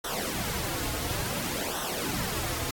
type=noise with flanger; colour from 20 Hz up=pink; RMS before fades=-32 dBFS; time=0.04-2.71 s; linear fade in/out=5 ms; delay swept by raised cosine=0.42 to 5.22 ms; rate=0.57 Hz; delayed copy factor=-0.75; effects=AAC 64 kbps